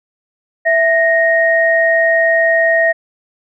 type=tone pair together; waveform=sine; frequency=659.3 / 1864.7 Hz; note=E5 / A#6; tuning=0 / 0 cents; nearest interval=octave + tritone; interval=1800 cents; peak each=-12 dBFS; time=0.65-2.93 s; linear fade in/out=20 ms; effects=none